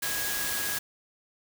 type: tone in noise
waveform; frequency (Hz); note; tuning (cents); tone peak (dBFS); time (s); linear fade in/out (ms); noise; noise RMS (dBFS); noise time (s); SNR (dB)
sine; 1653; G#6; -9; -35; 0.02-0.79; 10; white; -31; 0.02-0.79; -7
effects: none